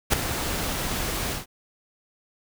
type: noise with ADSR envelope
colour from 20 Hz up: pink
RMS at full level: -17 dBFS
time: 0.1-1.46 s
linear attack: 33 ms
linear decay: 4 ms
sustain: -11 dB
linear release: 140 ms
effects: none